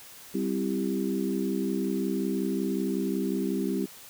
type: harmonic tone with a mistuned harmonic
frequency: 65.41 Hz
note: C2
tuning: in tune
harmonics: 3 / 4 / 5 / 6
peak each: -30 / -31 / -32 / -33 dBFS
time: 0.34-3.86 s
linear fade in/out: 10 ms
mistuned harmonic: 5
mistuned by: +30 cents
effects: white hiss -48 dBFS RMS until 4.09 s